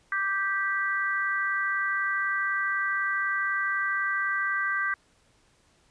sine chord, G major, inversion second, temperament just, 1176 / 1568 / 1960 Hz, D6 / G6 / B6, +2 / 0 / -14 cents, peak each -31 / -27 / -31 dBFS, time 0.12-4.94 s, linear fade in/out 2 ms, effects pink hiss -64 dBFS RMS until 5.9 s + resampled to 22050 Hz

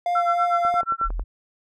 triangle tone with vibrato, 698.5 Hz, F5, in tune, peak -18 dBFS, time 0.06-0.81 s, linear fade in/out 2 ms, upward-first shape sine, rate 3.3 Hz, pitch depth 14 cents each way
sine tone with tremolo, 1350 Hz, E6, 41 cents sharp, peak -18 dBFS, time 0.15-1.09 s, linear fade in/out 5 ms, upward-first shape sine, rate 8.2 Hz, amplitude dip 100%
click train, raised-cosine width 1 ms, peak -22 dBFS, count 7, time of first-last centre 0.65-1.195 s, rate 11 Hz
sine exponential sweep, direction up, 36.61 to 46.25 Hz, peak -24 dBFS, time 1.04-1.24 s, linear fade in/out 20 ms
effects none

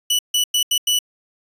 sawtooth tone bursts at uneven times, 2960 Hz, F#7, in tune, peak -12 dBFS, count 5, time 0.1-0.19 / 0.34-0.44 / 0.54-0.63 / 0.71-0.78 / 0.87-0.99 s, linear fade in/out 5 ms, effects resampled to 32000 Hz

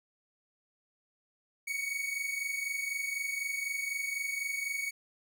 45% pulse tone pair together, 2216 / 2240 Hz, C#7 / C#7, -1 / +18 cents, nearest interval unison, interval 19 cents, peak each -38 / -34 dBFS, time 1.67-4.91 s, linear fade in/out 10 ms, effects none

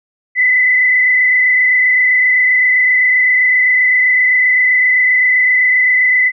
sine tone with frequency modulation, 2012 Hz, B6, 32 cents sharp, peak -8 dBFS, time 0.35-6.32 s, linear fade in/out 50 ms, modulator 27.7 Hz, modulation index 1.4, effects none

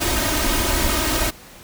pink noise with comb filter, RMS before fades -20 dBFS, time 0-1.31 s, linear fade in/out 20 ms, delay 3.2 ms, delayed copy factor +0.8, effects pink hiss -43 dBFS RMS until 1.63 s

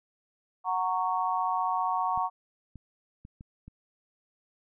sine chord, F# major, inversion none, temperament just, 740 / 925 / 1110 Hz, F#5 / A#5 / C#6, 0 / -14 / +2 cents, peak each -30 dBFS, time 0.64-2.3 s, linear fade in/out 50 ms
clicks, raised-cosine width 5 ms, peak -33 dBFS, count 5, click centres 2.176 / 2.757 / 3.251 / 3.409 / 3.68 s
effects none

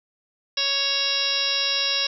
harmonic tone, 554.4 Hz, C#5, in tune, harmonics 1 / 2 / 3 / 4 / 5 / 6 / 7 / 8 / 9 / 10, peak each -36 / -37 / -34 / -35 / -28 / -31 / -26 / -38 / -28 / -27 dBFS, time 0.57-2.07 s, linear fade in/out 5 ms, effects none

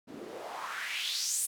white noise with band-pass filter sweep, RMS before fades -36 dBFS, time 0.07-1.47 s, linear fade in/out 20 ms, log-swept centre 230 to 10000 Hz, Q 3.4, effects none

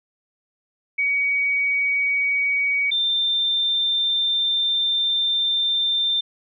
sine tone pair in turn, 2257 / 3583 Hz, C#7 / A7, +31 / +31 cents, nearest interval minor sixth, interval 800 cents, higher second, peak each -18 / -18 dBFS, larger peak neither, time 0.98-2.91 / 2.91-6.21 s, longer second, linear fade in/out 10 ms, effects none

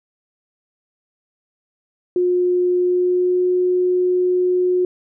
sine tone with pitch glide, 358.8 to 362.5 Hz, F4 to F#4, +47 to -35 cents, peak -14 dBFS, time 2.16-4.85 s, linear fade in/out 2 ms, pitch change +18 cents, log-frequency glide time 2.8-3.46 s, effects none

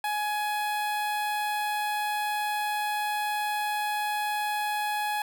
sawtooth tone with notch filter, 839 Hz, G#5, 17 cents sharp, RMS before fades -29 dBFS, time 0.04-5.22 s, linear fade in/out 2 ms, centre 6200 Hz, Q 1.3, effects none

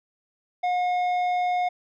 sine tone with tanh clipping, 720 Hz, F#5, 47 cents flat, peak -23 dBFS, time 0.63-1.69 s, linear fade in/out 10 ms, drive 9 dB, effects none

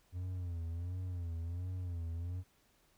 triangle tone with vibrato, 87.31 Hz, F2, in tune, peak -35 dBFS, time 0.12-2.44 s, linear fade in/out 50 ms, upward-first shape sine, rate 1.4 Hz, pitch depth 93 cents each way, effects pink hiss -71 dBFS RMS until 2.97 s

